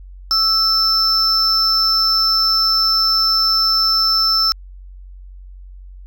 triangle tone pair together, 1318.5 / 5303 Hz, E6 / E8, 0 / +9 cents, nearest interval 2 octaves, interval 2409 cents, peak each -19 / -12 dBFS, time 0.31-4.52 s, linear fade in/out 0 ms, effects added 46 Hz sine -34 dBFS peak until 6.06 s

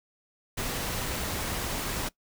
pink noise, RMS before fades -32 dBFS, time 0.57-2.09 s, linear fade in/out 10 ms, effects noise-tail reverb RT60 0.1 s tail -20 dB re dry

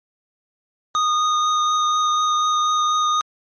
square tone with vibrato, 1234 Hz, D#6, 15 cents flat, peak -17 dBFS, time 0.95-3.21 s, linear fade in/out 0 ms, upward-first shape triangle, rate 4.1 Hz, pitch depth 12 cents each way, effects MP3 32 kbps

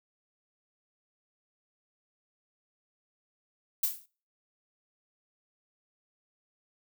violet noise with exponential decay, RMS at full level -24 dBFS, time 3.83-4.06 s, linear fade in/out 5 ms, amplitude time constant 50 ms, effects noise-tail reverb RT60 0.4 s tail -23 dB re dry

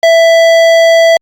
sine tone with hard clipping, 662 Hz, E5, 7 cents sharp, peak -5 dBFS, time 0.03-1.17 s, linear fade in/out 2 ms, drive 14 dB, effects Opus 48 kbps

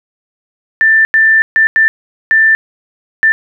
sine tone bursts at uneven times, 1777 Hz, A6, 17 cents sharp, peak -5 dBFS, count 6, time 0.81-1.05 / 1.14-1.42 / 1.56-1.67 / 1.76-1.88 / 2.31-2.55 / 3.23-3.32 s, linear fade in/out 0 ms, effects none

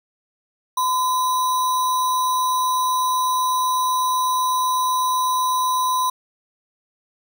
sine tone with sample-and-hold, 1016 Hz, B5, 49 cents sharp, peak -17 dBFS, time 0.77-6.1 s, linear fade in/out 5 ms, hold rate 4900 Hz, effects none

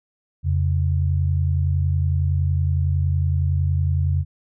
sine tone pair together, 86 / 136.82 Hz, F2 / C#3, -26 / -22 cents, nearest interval minor sixth, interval 804 cents, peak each -18 / -23 dBFS, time 0.43-4.25 s, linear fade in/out 50 ms, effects none

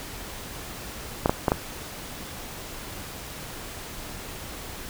clicks, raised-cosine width 1 ms, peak -5 dBFS, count 4, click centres 1.259 / 1.295 / 1.482 / 1.519 s, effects pink hiss -38 dBFS RMS until 4.89 s

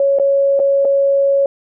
sine tone with dropouts, 554.4 Hz, C#5, in tune, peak -10 dBFS, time 0-1.46 s, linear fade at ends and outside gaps 2 ms, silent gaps 0.187-0.197 / 0.593-0.599 / 0.849-0.852 s, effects none

